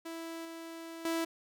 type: tone with level steps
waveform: sawtooth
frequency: 329.6 Hz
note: E4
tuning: in tune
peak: -36 / -39 / -27 dBFS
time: 0.05-1.25 s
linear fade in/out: 10 ms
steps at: 0.45 / 1.05 s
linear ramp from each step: 2 ms
effects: none